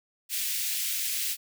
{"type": "high-pass noise", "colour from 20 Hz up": "white", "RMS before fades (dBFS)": -30, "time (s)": [0.29, 1.37], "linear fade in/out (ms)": 50, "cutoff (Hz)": 2100, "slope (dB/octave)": 24, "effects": []}